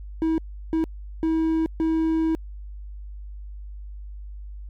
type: tone bursts at uneven times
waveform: triangle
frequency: 322 Hz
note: E4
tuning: 41 cents flat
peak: -17 dBFS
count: 4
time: 0.22-0.38 / 0.73-0.84 / 1.23-1.66 / 1.8-2.35 s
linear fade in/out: 0 ms
effects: added 50 Hz sine -34 dBFS peak until 4.69 s + MP3 96 kbps